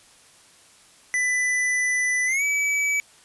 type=tone with pitch glide; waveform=square; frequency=1994 to 2291 Hz; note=B6 to D7; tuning=+16 to -44 cents; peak=-21 dBFS; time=1.14-3 s; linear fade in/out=0 ms; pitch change=+240 cents; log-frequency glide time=2.26-2.43 s; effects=white hiss -53 dBFS RMS until 3.24 s + resampled to 24000 Hz